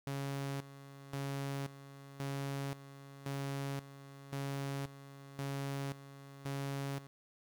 sawtooth tone with tremolo, 138.59 Hz, C#3, in tune, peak -33 dBFS, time 0.07-7.07 s, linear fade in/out 0 ms, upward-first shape square, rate 0.94 Hz, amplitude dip 80%, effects 11-bit

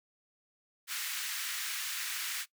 pink high-pass noise, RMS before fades -37 dBFS, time 0.87-2.46 s, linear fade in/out 50 ms, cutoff 1500 Hz, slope 24 dB/octave, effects noise-tail reverb RT60 0.1 s tail -19 dB re dry

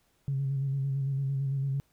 sine tone with vibrato, 136.8 Hz, C#3, 23 cents flat, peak -26 dBFS, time 0.28-1.8 s, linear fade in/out 0 ms, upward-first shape square, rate 8.9 Hz, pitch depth 29 cents each way, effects tanh soft clip ceiling -22 dBFS + pink hiss -70 dBFS RMS until 1.92 s

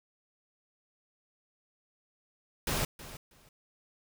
pink noise with echo, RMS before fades -31 dBFS, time 2.67-2.85 s, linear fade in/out 2 ms, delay 320 ms, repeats 2, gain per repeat -15 dB, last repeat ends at 3.49 s, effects none

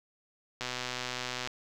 click train, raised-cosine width 0.2 ms, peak -17 dBFS, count 109, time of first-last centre 0.61-1.474 s, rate 125 Hz, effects 9-bit

